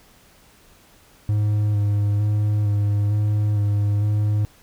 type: tone with vibrato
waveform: triangle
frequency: 103.83 Hz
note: G#2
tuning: in tune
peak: -15 dBFS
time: 1.29-4.45 s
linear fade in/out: 0 ms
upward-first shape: square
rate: 1.1 Hz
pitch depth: 18 cents each way
effects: pink hiss -53 dBFS RMS until 4.62 s